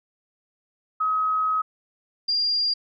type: tone pair in turn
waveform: sine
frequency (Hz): 1271 / 4793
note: D#6 / D8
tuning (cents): +36 / +34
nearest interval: octave + major seventh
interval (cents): 2298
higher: second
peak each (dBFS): -20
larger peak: neither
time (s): 1-1.62 / 2.28-2.74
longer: first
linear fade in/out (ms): 10
effects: none